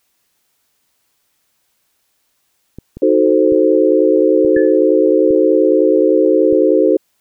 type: clicks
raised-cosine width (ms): 3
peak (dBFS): -17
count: 7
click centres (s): 2.786 / 2.97 / 3.522 / 4.449 / 4.567 / 5.307 / 6.527
type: chord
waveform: sine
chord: D# diminished seventh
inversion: none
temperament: equal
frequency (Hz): 311.1 / 370 / 440 / 523.3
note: D#4 / F#4 / A4 / C5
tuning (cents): 0 / 0 / 0 / 0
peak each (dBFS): -14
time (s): 3.02-6.97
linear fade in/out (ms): 5
type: tone with exponential decay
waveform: sine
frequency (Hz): 1728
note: A6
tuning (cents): -32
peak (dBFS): -19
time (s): 4.56-4.78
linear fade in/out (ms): 5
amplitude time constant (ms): 47
effects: white hiss -64 dBFS RMS until 7.2 s